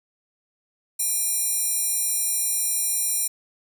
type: tone with high-pass filter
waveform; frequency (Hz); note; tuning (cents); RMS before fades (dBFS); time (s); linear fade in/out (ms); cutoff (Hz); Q
square; 803; G5; +41; -24; 0.99-3.28; 10; 9100; 1.9
effects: none